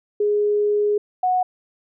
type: tone pair in turn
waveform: sine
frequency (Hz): 415.3 / 735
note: G#4 / F#5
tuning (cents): 0 / -12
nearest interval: minor seventh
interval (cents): 988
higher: second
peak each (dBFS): -16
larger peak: neither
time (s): 0.2-0.98 / 1.23-1.43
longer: first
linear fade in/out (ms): 5
effects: none